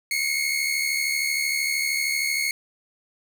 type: tone pair together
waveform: sawtooth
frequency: 2144 / 2217 Hz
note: C7 / C#7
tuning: +42 / 0 cents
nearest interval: minor second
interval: 58 cents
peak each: -22 dBFS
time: 0.11-2.51 s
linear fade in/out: 2 ms
effects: 9-bit